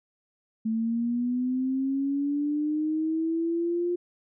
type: linear sweep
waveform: sine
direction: up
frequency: 220 to 353.3 Hz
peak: -24 dBFS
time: 0.65-3.96 s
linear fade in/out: 10 ms
effects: none